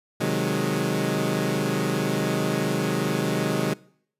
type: chord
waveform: 20% pulse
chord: Ab dominant seventh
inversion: first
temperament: equal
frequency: 130.81 / 155.56 / 185 / 207.7 Hz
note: C3 / Eb3 / Gb3 / Ab3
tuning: 0 / 0 / 0 / 0 cents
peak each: -24 / -23 / -23 / -23 dBFS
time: 0.2-3.74 s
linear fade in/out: 10 ms
effects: noise-tail reverb RT60 0.6 s tail -22 dB re dry + resampled to 32000 Hz